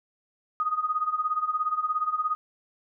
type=tone with tremolo; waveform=sine; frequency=1244.5 Hz; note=D#6; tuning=in tune; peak=-21 dBFS; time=0.6-2.35 s; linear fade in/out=0 ms; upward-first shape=sine; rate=17 Hz; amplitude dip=80%; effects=none